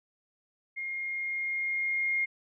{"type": "tone with level ramp", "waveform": "sine", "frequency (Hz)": 2133, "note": "C7", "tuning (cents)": 33, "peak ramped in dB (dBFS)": [-33, -25], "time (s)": [0.76, 2.26], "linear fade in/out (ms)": 20, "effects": []}